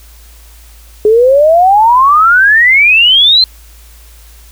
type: exponential sweep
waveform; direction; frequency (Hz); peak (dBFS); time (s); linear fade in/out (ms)
sine; up; 415.3 to 4186; -3; 1.05-3.44; 2
effects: added 56 Hz sine -35 dBFS peak until 4.51 s + white hiss -42 dBFS RMS until 4.51 s